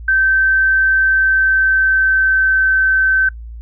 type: tone with pitch glide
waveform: sine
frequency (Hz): 1550 to 1540.2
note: G6 to G6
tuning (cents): -20 to -31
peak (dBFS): -10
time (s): 0.08-3.29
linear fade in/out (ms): 5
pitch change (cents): -11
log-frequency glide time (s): 1.02-2.69
effects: noise-tail reverb RT60 0.1 s tail -24 dB re dry + added 57 Hz sine -28 dBFS peak until 3.61 s